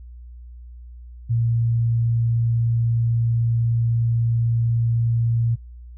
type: tone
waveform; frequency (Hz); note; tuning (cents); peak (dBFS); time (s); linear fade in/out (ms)
sine; 116.2; A#2; -5; -17; 1.29-5.56; 20
effects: noise-tail reverb RT60 0.1 s tail -23 dB re dry + added 60 Hz sine -37 dBFS peak until 5.97 s